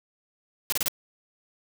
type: noise bursts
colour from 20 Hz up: white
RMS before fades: -26 dBFS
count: 4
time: 0.7-0.882 s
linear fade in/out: 0 ms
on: 23 ms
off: 30 ms
effects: none